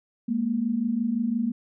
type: tone pair together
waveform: sine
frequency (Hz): 210.4 / 236.2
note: G#3 / A#3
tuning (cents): +23 / +23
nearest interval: major second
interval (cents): 200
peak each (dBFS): -28 / -24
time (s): 0.28-1.52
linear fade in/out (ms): 10
effects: none